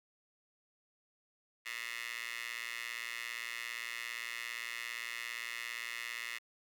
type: tone with high-pass filter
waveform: 15% pulse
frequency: 117.5 Hz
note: A#2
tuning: 14 cents sharp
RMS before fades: -42 dBFS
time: 1.65-6.39 s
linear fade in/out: 20 ms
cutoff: 2100 Hz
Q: 3.3
effects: none